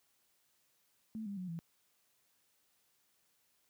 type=tone with pitch steps; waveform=sine; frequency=220 / 200.6 / 182.87 / 166.73 Hz; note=A3 / G3 / F#3 / E3; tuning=0 / +40 / -20 / +20 cents; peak=-39 dBFS; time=1.15-1.59 s; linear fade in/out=0 ms; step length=110 ms; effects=white hiss -75 dBFS RMS until 3.69 s + high-pass 60 Hz 12 dB/octave